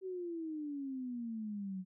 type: exponential sweep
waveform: sine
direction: down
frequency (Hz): 383.3 to 182.9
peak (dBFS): -38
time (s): 0.01-1.85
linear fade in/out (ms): 50
effects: none